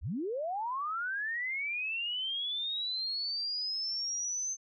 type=linear sweep; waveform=sine; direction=up; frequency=44.26 to 6272 Hz; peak=-32 dBFS; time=0.01-4.57 s; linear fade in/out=50 ms; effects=none